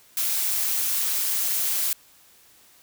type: noise with amplitude modulation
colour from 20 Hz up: blue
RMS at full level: -22 dBFS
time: 0.17-1.93 s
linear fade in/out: 2 ms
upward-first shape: sine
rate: 201 Hz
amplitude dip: 55%
effects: white hiss -55 dBFS RMS until 2.82 s